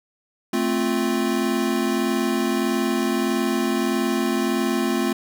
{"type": "chord", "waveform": "square", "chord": "F major", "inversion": "first", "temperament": "equal", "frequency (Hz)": [220, 261.6, 349.2], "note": ["A3", "C4", "F4"], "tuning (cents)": [0, 0, 0], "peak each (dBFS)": -25, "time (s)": [0.53, 5.13], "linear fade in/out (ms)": 5, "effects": []}